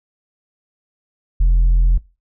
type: tone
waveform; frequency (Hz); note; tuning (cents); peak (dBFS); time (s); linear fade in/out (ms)
sine; 42.58; F1; -43; -7; 1.4-1.98; 10
effects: noise-tail reverb RT60 0.3 s tail -23 dB re dry + tanh soft clip ceiling -9 dBFS

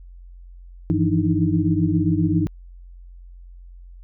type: tone cluster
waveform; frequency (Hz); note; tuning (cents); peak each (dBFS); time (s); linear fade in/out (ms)
sine; 96.8 / 162.3 / 169.8 / 300.4 / 317.4; G2 / E3 / F3 / D4 / D#4; -21 / -27 / -48 / +39 / +35; -23; 0.9-2.47; 0
effects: added 44 Hz sine -39 dBFS peak until 4.03 s

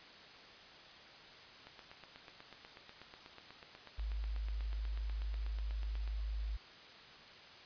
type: click train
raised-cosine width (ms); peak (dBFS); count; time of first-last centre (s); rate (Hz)
0.3; -35; 37; 1.67-6.076; 8.17
type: tone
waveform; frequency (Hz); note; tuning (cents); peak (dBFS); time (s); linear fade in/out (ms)
sine; 52.7; G#1; +26; -36; 3.98-6.57; 10
effects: white hiss -55 dBFS RMS until 7.65 s + resampled to 11025 Hz

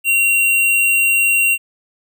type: tone with sample-and-hold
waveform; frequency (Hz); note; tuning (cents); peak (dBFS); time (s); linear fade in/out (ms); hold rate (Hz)
sine; 2751; F7; -27; -11; 0.04-1.58; 50; 11025
effects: none

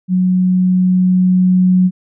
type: tone with level ramp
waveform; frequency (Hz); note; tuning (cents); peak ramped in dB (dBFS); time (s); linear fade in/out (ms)
sine; 183.5; F#3; -14; -10 to -7; 0.08-1.91; 50
effects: none

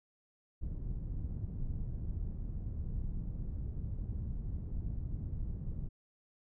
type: low-pass noise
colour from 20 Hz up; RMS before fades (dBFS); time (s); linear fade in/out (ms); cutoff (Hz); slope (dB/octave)
pink; -38; 0.61-5.89; 20; 130; 12
effects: none

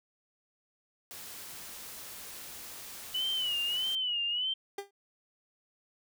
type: noise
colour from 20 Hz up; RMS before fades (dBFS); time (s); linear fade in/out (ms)
white; -45; 1.11-3.95; 0
type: tone with vibrato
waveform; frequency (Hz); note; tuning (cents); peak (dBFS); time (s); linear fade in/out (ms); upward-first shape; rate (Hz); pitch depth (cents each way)
sine; 2960; F#7; 0; -29; 3.14-4.54; 10; sine; 1.6; 98
type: tone with exponential decay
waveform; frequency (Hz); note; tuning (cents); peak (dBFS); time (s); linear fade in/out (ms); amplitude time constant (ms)
30% pulse; 400; G4; +35; -30; 4.78-4.91; 5; 27
effects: none

